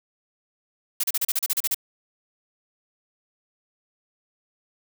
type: noise bursts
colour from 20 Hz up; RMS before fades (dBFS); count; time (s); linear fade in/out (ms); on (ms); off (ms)
blue; -23; 11; 1-1.746; 5; 36; 35
effects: none